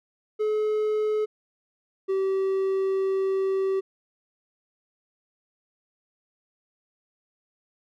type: tone pair in turn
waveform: triangle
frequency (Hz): 427.6 / 385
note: A4 / G4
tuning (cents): -49 / -31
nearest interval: major second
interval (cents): 182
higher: first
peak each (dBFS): -20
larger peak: neither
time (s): 0.39-1.26 / 2.08-3.81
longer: second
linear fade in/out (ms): 20
effects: none